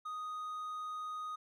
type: tone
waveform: triangle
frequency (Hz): 1244.5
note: D#6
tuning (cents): 0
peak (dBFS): -37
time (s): 0.05-1.36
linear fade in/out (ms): 10
effects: none